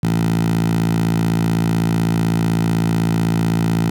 10% pulse tone with high-pass filter, 55.9 Hz, A1, 28 cents sharp, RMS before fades -17 dBFS, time 0.03-3.9 s, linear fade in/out 5 ms, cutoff 140 Hz, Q 5.5, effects none

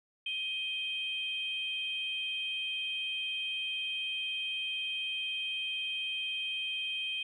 sine tone pair together, 2510 / 3159 Hz, D#7 / G7, +15 / +13 cents, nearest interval major third, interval 398 cents, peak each -36 / -34 dBFS, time 0.26-7.23 s, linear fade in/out 5 ms, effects tanh soft clip ceiling -25 dBFS

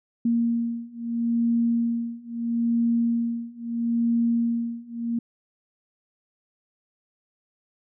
sine beating tone pair, 233.1 / 233.86 Hz, A#3 / A#3, 0 / +6 cents, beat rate 0.76 Hz, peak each -25 / -24 dBFS, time 0.25-5.19 s, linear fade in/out 5 ms, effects none

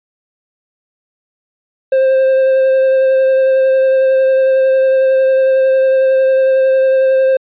triangle tone with vibrato, 528 Hz, C5, 16 cents sharp, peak -6 dBFS, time 1.92-7.37 s, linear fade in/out 5 ms, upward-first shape sine, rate 11 Hz, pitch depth 11 cents each way, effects resampled to 8000 Hz

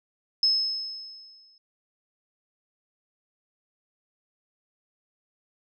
sine tone with exponential decay, 5190 Hz, E8, 28 cents flat, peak -17 dBFS, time 0.43-1.58 s, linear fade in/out 2 ms, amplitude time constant 250 ms, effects none

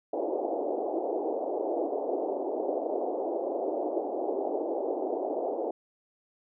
pink band-pass noise, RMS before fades -31 dBFS, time 0.13-5.71 s, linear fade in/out 5 ms, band 310 to 760 Hz, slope 48 dB/octave, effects none

